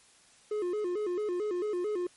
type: tone with vibrato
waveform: triangle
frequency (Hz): 387.7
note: G4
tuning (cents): -19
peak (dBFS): -27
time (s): 0.51-2.07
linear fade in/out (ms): 5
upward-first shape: square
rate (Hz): 4.5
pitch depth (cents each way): 150
effects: white hiss -60 dBFS RMS until 2.16 s + MP3 48 kbps